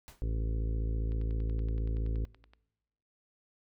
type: noise with exponential decay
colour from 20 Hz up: pink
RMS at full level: -47 dBFS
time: 0.08-0.26 s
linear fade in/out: 0 ms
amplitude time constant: 38 ms
type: harmonic tone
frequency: 55 Hz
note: A1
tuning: in tune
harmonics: 1 / 2 / 3 / 4 / 5 / 6 / 7 / 8 / 9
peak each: -30 / -37 / -49 / -52 / -46 / -55 / -49 / -52 / -53 dBFS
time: 0.22-2.25 s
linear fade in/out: 0 ms
type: click train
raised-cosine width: 0.3 ms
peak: -40 dBFS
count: 16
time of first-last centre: 1.12-2.535 s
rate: 10.6 Hz
effects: noise-tail reverb RT60 1.0 s tail -23 dB re dry